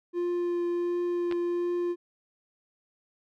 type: tone with vibrato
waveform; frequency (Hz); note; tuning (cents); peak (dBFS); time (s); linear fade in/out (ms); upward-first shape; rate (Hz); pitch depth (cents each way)
triangle; 349.2; F4; 0; -24; 0.13-1.96; 50; triangle; 1.4; 10
type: clicks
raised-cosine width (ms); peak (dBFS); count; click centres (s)
0.3; -22; 2; 1.313 / 1.324
effects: none